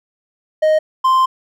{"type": "tone pair in turn", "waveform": "triangle", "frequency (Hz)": [622.3, 1043.9], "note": ["D#5", "C6"], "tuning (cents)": [0, -4], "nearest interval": "major sixth", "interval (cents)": 896, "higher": "second", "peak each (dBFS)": -8, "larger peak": "neither", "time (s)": [[0.62, 0.79], [1.04, 1.26]], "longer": "second", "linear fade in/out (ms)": 10, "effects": []}